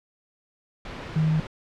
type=tone in noise; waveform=sine; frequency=157.1 Hz; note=D#3; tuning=17 cents sharp; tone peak=-19 dBFS; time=1.16-1.4 s; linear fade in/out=2 ms; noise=pink; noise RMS=-36 dBFS; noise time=0.85-1.47 s; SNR=+14 dB; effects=low-pass 3000 Hz 12 dB/octave